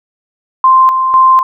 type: tone with tremolo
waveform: sine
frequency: 1045 Hz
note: C6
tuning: 2 cents flat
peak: -3 dBFS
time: 0.64-1.43 s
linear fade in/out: 2 ms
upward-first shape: square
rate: 2 Hz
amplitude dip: 50%
effects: none